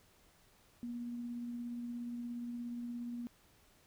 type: tone with tremolo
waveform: sine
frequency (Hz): 239.2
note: A#3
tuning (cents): +45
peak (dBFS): -38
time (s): 0.83-3.27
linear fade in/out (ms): 0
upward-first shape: triangle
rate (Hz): 17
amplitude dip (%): 25
effects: pink hiss -67 dBFS RMS until 3.86 s